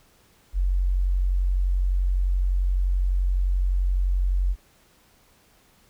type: tone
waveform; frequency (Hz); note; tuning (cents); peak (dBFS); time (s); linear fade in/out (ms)
sine; 45.83; F#1; -16; -19; 0.53-4.56; 50
effects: pink hiss -59 dBFS RMS until 5.89 s